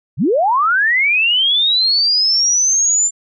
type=linear sweep; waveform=sine; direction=up; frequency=94 to 7240 Hz; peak=-11 dBFS; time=0.17-3.11 s; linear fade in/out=50 ms; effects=none